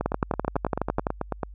two click trains, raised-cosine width 1 ms, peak -9 / -12 dBFS, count 13 / 14, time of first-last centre 0.06-1.068 / 0.01-1.432 s, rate 11.9 / 9.14 Hz, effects added 50 Hz sine -40 dBFS peak until 1.54 s

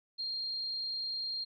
sine tone, 4210 Hz, C8, 10 cents sharp, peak -34 dBFS, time 0.18-1.45 s, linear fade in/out 20 ms, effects none

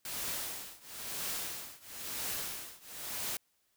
white noise with tremolo, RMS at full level -36 dBFS, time 0.05-3.37 s, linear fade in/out 2 ms, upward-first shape triangle, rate 1 Hz, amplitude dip 95%, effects white hiss -75 dBFS RMS until 3.76 s

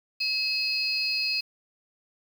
sine tone cluster, 2580 / 4244 / 4878 Hz, E7 / C8 / D#8, -38 / +24 / -35 cents, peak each -29 dBFS, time 0.2-1.41 s, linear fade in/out 10 ms, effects 8-bit

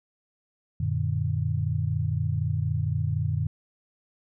sine chord, Gb augmented, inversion none, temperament equal with one note detuned, 92.5 / 116.54 / 149.92 Hz, Gb2 / Bb2 / D3, 0 / 0 / +36 cents, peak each -28 dBFS, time 0.8-3.47 s, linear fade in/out 5 ms, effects none

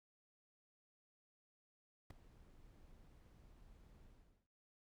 brown noise with ADSR envelope, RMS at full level -43 dBFS, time 2.1-4.48 s, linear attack 6 ms, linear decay 5 ms, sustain -20 dB, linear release 420 ms, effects none

